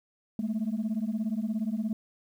sine beating tone pair, 209.6 / 226.6 Hz, G#3 / A#3, +16 / -49 cents, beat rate 17 Hz, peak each -29 dBFS, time 0.39-1.93 s, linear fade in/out 2 ms, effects tanh soft clip ceiling -24 dBFS + 10-bit

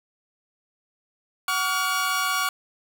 sawtooth tone cluster, 748 / 1135 / 1420 Hz, F#5 / C#6 / F6, +19 / +41 / +28 cents, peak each -29 / -21 / -23 dBFS, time 1.48-2.49 s, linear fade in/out 2 ms, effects none

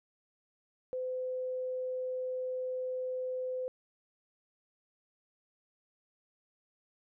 sine tone, 510 Hz, C5, 44 cents flat, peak -33 dBFS, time 0.93-3.68 s, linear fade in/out 0 ms, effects none

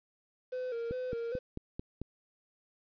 triangle tone with vibrato, 485.4 Hz, B4, 30 cents flat, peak -32 dBFS, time 0.52-1.39 s, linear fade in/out 10 ms, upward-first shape square, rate 2.5 Hz, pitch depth 75 cents each way
click train, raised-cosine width 3 ms, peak -25 dBFS, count 6, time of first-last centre 0.91-2.016 s, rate 4.52 Hz
effects resampled to 11025 Hz + 10-bit

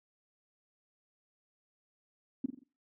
sine tone with echo, 261.6 Hz, C4, in tune, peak -27 dBFS, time 2.44-2.46 s, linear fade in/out 5 ms, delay 44 ms, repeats 4, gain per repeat -7 dB, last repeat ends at 2.636 s, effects noise-tail reverb RT60 0.4 s tail -25 dB re dry

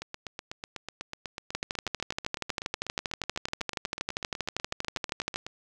two click trains, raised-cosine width 0.2 ms, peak -12 / -19 dBFS, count 49 / 45, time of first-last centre 1.55-5.36 / 0.02-5.466 s, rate 12.6 / 8.08 Hz, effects none

